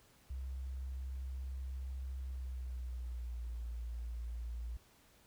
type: tone with pitch glide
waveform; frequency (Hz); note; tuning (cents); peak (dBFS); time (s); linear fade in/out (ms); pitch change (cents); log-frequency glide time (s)
sine; 65.4 to 58.26; C2 to A#1; 0 to 0; -39; 0.3-4.77; 5; -200; 2.2-3.56
effects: pink hiss -66 dBFS RMS until 5.26 s